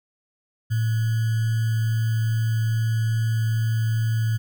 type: tone with sample-and-hold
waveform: sine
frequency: 112.2 Hz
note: A2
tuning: 34 cents sharp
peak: -19 dBFS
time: 0.7-4.38 s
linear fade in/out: 20 ms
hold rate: 1575 Hz
effects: none